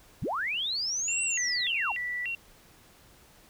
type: linear two-way sweep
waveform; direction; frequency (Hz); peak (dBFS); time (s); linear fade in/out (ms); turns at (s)
sine; up then down; 55 to 8130 to 728; -28; 0.22-1.92; 5; 1.23
type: tone with vibrato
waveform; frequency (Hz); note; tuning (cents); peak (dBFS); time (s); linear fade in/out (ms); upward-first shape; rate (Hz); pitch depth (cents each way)
sine; 2319; D7; -22; -30; 1.08-2.35; 2; square; 1.7; 290
effects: pink hiss -57 dBFS RMS until 3.49 s